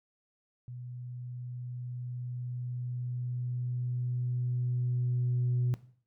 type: tone with level ramp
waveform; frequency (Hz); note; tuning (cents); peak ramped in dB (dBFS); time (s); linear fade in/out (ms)
sine; 123.47; B2; 0; -40 to -24; 0.68-5.74; 0
effects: noise-tail reverb RT60 0.5 s tail -18 dB re dry + tanh soft clip ceiling -23 dBFS